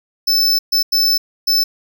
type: tone bursts at uneven times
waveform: square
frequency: 5274 Hz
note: E8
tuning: in tune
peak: -12 dBFS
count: 4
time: 0.27-0.59 / 0.72-0.83 / 0.92-1.18 / 1.47-1.64 s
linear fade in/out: 10 ms
effects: none